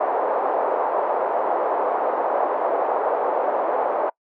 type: band-pass noise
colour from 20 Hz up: white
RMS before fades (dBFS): -22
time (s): 0-4.1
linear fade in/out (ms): 10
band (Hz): 450 to 880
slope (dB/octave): 24
effects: noise-tail reverb RT60 0.1 s tail -25 dB re dry